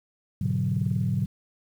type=chord; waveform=sine; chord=G# half-diminished seventh; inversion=none; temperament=equal with one note detuned; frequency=103.83 / 123.47 / 145.4 / 185 Hz; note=G#2 / B2 / D3 / F#3; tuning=0 / 0 / -17 / 0 cents; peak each=-28 dBFS; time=0.41-1.26 s; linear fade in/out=5 ms; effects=tanh soft clip ceiling -14 dBFS + 9-bit